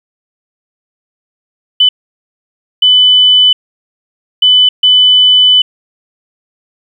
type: tone bursts at uneven times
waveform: sine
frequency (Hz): 3000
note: F#7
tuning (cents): +23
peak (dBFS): -3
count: 4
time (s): 1.8-1.89 / 2.82-3.53 / 4.42-4.69 / 4.83-5.62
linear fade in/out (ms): 5
effects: 7-bit